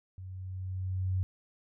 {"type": "tone with level ramp", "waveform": "sine", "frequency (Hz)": 93.3, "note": "F#2", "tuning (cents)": 15, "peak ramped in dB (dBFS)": [-41, -26], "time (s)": [0.18, 1.23], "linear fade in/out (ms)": 0, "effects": []}